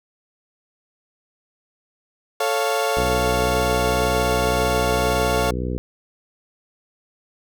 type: chord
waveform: 30% pulse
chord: A augmented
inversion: none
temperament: equal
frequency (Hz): 440 / 554.4 / 698.5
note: A4 / C#5 / E#5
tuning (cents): 0 / 0 / 0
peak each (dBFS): -21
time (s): 2.4-5.51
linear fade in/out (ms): 5
type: harmonic tone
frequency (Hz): 61.9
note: B1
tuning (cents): +5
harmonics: 1 / 2 / 3 / 4 / 5 / 6 / 7 / 8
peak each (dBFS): -26 / -29 / -31 / -32 / -33 / -34 / -34 / -35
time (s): 2.97-5.78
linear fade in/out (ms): 0
effects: none